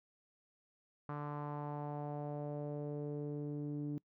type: tone with low-pass filter sweep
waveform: sawtooth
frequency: 146.83 Hz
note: D3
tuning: in tune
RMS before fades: -41 dBFS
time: 1.09-3.98 s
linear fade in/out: 0 ms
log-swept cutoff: 1200 to 300 Hz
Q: 2.9
effects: noise-tail reverb RT60 0.1 s tail -24 dB re dry